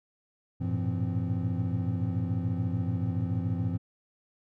triangle tone cluster, 96.3 / 110.3 / 117.2 / 170.2 / 258.7 Hz, G2 / A2 / A#2 / F3 / C4, -30 / +5 / +10 / -44 / -19 cents, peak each -30 / -31 / -33 / -31 / -34 dBFS, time 0.6-3.78 s, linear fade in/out 20 ms, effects none

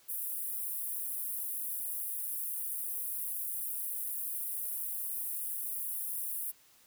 pink high-pass noise, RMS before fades -37 dBFS, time 0.08-6.52 s, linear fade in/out 20 ms, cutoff 10000 Hz, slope 48 dB/octave, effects white hiss -63 dBFS RMS until 6.86 s

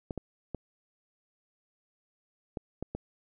clicks, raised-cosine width 2 ms, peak -21 dBFS, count 6, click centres 0.108 / 0.177 / 0.547 / 2.572 / 2.826 / 2.95 s, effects none

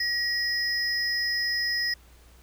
triangle tone pair together, 1903 / 5080 Hz, A#6 / D#8, +35 / +35 cents, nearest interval octave + perfect fourth, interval 1700 cents, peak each -26 dBFS, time 0-1.94 s, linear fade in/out 5 ms, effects added 60 Hz sine -52 dBFS peak until 2.42 s + pink hiss -58 dBFS RMS until 2.42 s

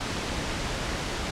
pink low-pass noise, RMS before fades -31 dBFS, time 0-1.31 s, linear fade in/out 10 ms, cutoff 6400 Hz, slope 12 dB/octave, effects low-pass 10000 Hz 12 dB/octave

